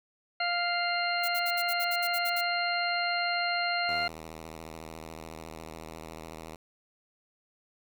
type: harmonic tone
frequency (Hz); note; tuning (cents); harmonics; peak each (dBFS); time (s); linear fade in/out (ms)
698.5; F5; 0; 1 / 2 / 3 / 4 / 6; -31 / -33 / -33 / -37 / -34; 0.4-4.08; 5
type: noise bursts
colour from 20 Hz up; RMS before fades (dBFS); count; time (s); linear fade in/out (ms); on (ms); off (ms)
violet; -36; 11; 1.23-2.413; 10; 53; 60
type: tone with vibrato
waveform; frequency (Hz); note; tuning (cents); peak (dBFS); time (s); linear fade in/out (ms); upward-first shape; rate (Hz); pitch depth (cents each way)
5% pulse; 80.2; E2; -47; -30; 3.88-6.56; 5; square; 14; 58
effects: none